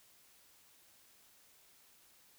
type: silence
effects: white hiss -65 dBFS RMS until 2.38 s